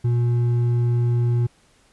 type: tone with hard clipping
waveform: triangle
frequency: 119.7 Hz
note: A#2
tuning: 46 cents sharp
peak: -18 dBFS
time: 0.04-1.47 s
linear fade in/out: 10 ms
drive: 8 dB
effects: pink hiss -58 dBFS RMS until 1.92 s + resampled to 24000 Hz